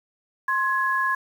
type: tone pair together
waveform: sine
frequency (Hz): 1057.1 / 1678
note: C6 / G#6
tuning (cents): +17 / +17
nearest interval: minor sixth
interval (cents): 800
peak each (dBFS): -23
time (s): 0.48-1.15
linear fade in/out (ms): 5
effects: 8-bit